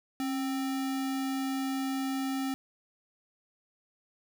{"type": "tone with sample-and-hold", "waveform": "sine", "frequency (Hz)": 269.5, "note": "C#4", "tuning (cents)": -49, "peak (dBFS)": -29, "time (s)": [0.2, 2.54], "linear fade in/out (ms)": 0, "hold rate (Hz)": 1050, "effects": []}